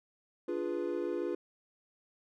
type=chord; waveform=triangle; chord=D diminished seventh; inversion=none; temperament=equal; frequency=293.7 / 349.2 / 415.3 / 493.9 Hz; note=D4 / F4 / Ab4 / Cb5; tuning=0 / 0 / 0 / 0 cents; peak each=-38 / -33 / -37 / -37 dBFS; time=0.48-1.35 s; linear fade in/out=5 ms; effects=none